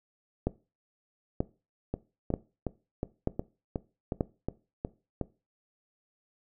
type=two click trains; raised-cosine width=2 ms; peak=-13 / -17 dBFS; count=5 / 10; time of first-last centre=0.47-4.208 / 1.94-5.213 s; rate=1.07 / 2.75 Hz; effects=noise-tail reverb RT60 0.3 s tail -19 dB re dry